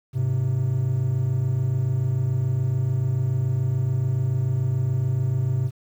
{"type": "tone pair together", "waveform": "triangle", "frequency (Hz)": [103.7, 130.65], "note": ["G#2", "C3"], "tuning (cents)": [-2, -2], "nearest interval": "major third", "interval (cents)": 400, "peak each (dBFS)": [-23, -19], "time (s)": [0.13, 5.71], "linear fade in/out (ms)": 50, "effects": ["tanh soft clip ceiling -11 dBFS", "9-bit"]}